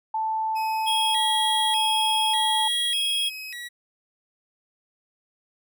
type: tone with pitch glide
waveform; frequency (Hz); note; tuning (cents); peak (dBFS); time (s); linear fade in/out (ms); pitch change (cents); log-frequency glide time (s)
sine; 880 to 872.4; A5 to A5; 0 to -15; -23; 0.14-2.68; 5; -15; 1.02-1.29
type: tone with vibrato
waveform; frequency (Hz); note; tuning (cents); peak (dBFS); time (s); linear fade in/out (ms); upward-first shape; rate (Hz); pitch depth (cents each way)
30% pulse; 2216; C#7; -1; -31; 0.55-3.69; 20; square; 0.84; 240
type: tone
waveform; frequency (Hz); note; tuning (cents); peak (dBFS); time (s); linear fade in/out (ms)
square; 3292; G#7; -16; -23; 0.86-3.3; 20
effects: none